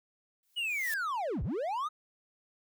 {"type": "noise with exponential growth", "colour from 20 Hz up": "blue", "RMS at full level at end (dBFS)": -37, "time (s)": [0.43, 0.94], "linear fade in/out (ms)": 1, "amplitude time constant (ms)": 110}
{"type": "linear two-way sweep", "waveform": "triangle", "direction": "down then up", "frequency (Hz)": [2960, 44.86, 1287], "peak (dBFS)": -29, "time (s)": [0.56, 1.89], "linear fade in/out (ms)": 20, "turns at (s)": 1.43}
{"effects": []}